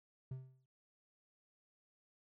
triangle tone with exponential decay, 130.3 Hz, C3, 7 cents flat, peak -37 dBFS, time 0.31-0.66 s, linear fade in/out 5 ms, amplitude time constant 76 ms, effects none

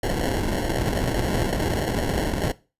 pink noise with sample-and-hold, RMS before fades -24 dBFS, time 0.03-2.52 s, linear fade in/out 5 ms, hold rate 1225 Hz, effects noise-tail reverb RT60 0.3 s tail -19 dB re dry + resampled to 32000 Hz

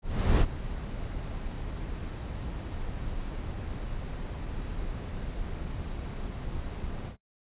brown noise with ADSR envelope, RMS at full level -20 dBFS, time 0.02-7.17 s, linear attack 390 ms, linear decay 43 ms, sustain -15 dB, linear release 95 ms, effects noise-tail reverb RT60 0.1 s tail -21 dB re dry + resampled to 8000 Hz

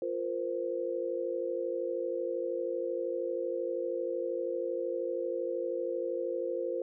sine chord, F suspended fourth, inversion none, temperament equal with one note detuned, 349.2 / 466.2 / 519 Hz, F4 / Bb4 / C5, 0 / 0 / -14 cents, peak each -36 / -36 / -34 dBFS, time 0.02-6.82 s, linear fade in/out 2 ms, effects none

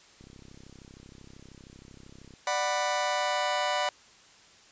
click train, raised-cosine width 3 ms, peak -37 dBFS, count 71, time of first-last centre 0.21-2.338 s, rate 32.9 Hz
sawtooth chord, B minor, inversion first, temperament just, 592.7 / 740.8 / 987.8 Hz, D5 / F#5 / B5, +16 / +2 / 0 cents, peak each -27 dBFS, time 2.47-3.89 s, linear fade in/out 2 ms
effects white hiss -56 dBFS RMS until 4.71 s + resampled to 16000 Hz

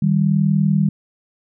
sine tone pair together, 155.57 / 196 Hz, D#3 / G3, 0 / 0 cents, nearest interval major third, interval 400 cents, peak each -16 dBFS, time 0.02-0.89 s, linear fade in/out 5 ms, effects none

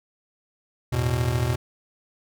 square chord, E suspended fourth, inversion none, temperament just, 82.41 / 109.88 / 123.61 Hz, E2 / A2 / B2, 0 / -2 / +2 cents, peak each -29 / -29 / -24 dBFS, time 0.92-1.56 s, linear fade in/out 10 ms, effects none

